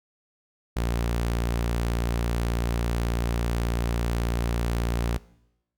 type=tone; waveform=sawtooth; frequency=58.27 Hz; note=A#1; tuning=in tune; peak=-20 dBFS; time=0.76-5.18 s; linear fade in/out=10 ms; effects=noise-tail reverb RT60 0.9 s tail -21 dB re dry